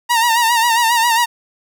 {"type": "tone with vibrato", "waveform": "sawtooth", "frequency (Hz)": 932, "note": "A#5", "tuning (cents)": -1, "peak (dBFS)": -8, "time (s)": [0.09, 1.26], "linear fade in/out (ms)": 20, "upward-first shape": "sine", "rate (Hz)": 7.4, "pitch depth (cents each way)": 69, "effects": []}